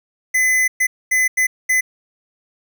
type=tone bursts at uneven times; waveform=square; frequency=2025 Hz; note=B6; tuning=43 cents sharp; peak=-14 dBFS; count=5; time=0.34-0.68 / 0.8-0.87 / 1.11-1.28 / 1.37-1.47 / 1.69-1.81 s; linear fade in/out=10 ms; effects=none